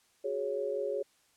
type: chord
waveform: sine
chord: F# suspended second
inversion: none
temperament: equal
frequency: 370 / 415.3 / 554.4 Hz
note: F#4 / G#4 / C#5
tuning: 0 / 0 / 0 cents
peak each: -39 / -34 / -34 dBFS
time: 0.24-1.03 s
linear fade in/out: 10 ms
effects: white hiss -68 dBFS RMS until 1.36 s + low-pass 10000 Hz 12 dB/octave